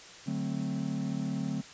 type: chord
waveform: triangle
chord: D dominant seventh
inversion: none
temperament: equal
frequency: 146.83 / 185 / 220 / 261.6 Hz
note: D3 / F#3 / A3 / C4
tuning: 0 / 0 / 0 / 0 cents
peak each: -34 dBFS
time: 0.26-1.62 s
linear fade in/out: 20 ms
effects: white hiss -49 dBFS RMS until 1.73 s + resampled to 16000 Hz